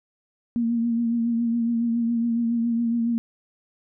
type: tone with vibrato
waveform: sine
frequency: 233.1 Hz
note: A#3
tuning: in tune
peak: -20 dBFS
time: 0.56-3.18 s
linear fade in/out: 0 ms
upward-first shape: triangle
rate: 7.2 Hz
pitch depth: 40 cents each way
effects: none